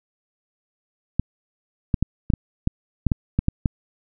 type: clicks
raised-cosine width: 5 ms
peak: -6 dBFS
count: 11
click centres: 1.196 / 1.942 / 2.026 / 2.302 / 2.337 / 2.674 / 3.067 / 3.118 / 3.39 / 3.484 / 3.658 s
effects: none